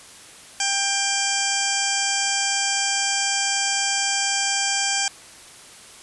harmonic tone with a mistuned harmonic, 793 Hz, G5, 20 cents sharp, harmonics 1 / 2 / 3 / 4 / 6 / 7 / 8 / 9 / 10, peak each -29 / -29 / -29 / -29 / -29 / -29 / -29 / -29 / -29 dBFS, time 0.6-5.08 s, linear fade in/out 2 ms, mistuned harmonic 8, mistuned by -27 cents, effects white hiss -44 dBFS RMS until 6.02 s + resampled to 24000 Hz

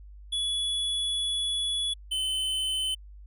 square tone pair in turn, 3400 / 3047 Hz, G#7 / G7, +40 / -50 cents, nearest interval major second, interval 190 cents, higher first, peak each -27 dBFS, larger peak neither, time 0.32-1.94 / 2.11-2.95 s, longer first, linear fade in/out 10 ms, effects added 50 Hz sine -44 dBFS peak until 3.26 s + resampled to 32000 Hz

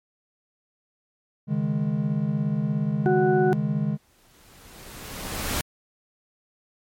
triangle chord, C# suspended second, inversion none, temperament equal, 138.59 / 155.56 / 207.7 Hz, C#3 / D#3 / G#3, 0 / 0 / 0 cents, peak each -26 / -24 / -24 dBFS, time 1.47-3.98 s, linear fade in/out 50 ms
harmonic tone, 370 Hz, F#4, in tune, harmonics 1 / 2 / 4, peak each -19 / -25 / -31 dBFS, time 3.06-3.53 s, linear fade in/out 0 ms
pink noise with exponential growth, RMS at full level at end -25 dBFS, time 3.95-5.61 s, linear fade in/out 0 ms, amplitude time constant 360 ms
effects MP3 64 kbps

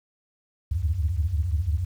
sine tone cluster, 71.9 / 77.8 / 92.2 Hz, D2 / D#2 / F#2, -36 / 0 / -6 cents, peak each -26 dBFS, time 0.71-1.85 s, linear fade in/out 10 ms, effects tanh soft clip ceiling -13 dBFS + 9-bit

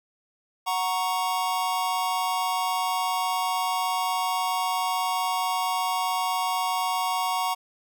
square chord, F# major, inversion none, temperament equal, 740 / 932.3 / 1108.7 Hz, F#5 / A#5 / C#6, 0 / 0 / 0 cents, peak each -29 / -29 / -30 dBFS, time 0.66-7.55 s, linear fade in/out 20 ms, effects none

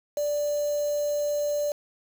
sine tone with quantisation, 587.3 Hz, D5, in tune, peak -24 dBFS, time 0.17-1.72 s, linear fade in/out 2 ms, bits 6, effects none

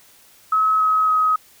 sine tone with pitch steps, 1284 / 1274.4 / 1264.9 Hz, E6 / D#6 / D#6, -46 / +41 / +28 cents, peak -14 dBFS, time 0.52-1.36 s, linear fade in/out 5 ms, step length 280 ms, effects white hiss -51 dBFS RMS until 1.6 s

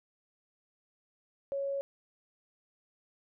sine tone, 554.4 Hz, C#5, in tune, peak -31 dBFS, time 1.52-1.81 s, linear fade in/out 0 ms, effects none

